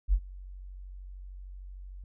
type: tone with ADSR envelope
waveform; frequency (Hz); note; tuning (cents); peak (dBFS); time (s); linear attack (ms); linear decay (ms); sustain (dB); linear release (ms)
sine; 46.58; F#1; +12; -18; 0.08-2.04; 50; 62; -23; 3
effects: none